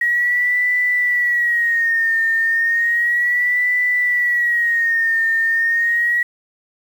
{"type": "tone with vibrato", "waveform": "sine", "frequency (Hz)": 1898, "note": "A#6", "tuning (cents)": 31, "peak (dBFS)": -14, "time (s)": [0.01, 6.23], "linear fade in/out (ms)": 5, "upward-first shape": "sine", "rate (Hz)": 0.33, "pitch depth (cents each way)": 75, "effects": ["7-bit"]}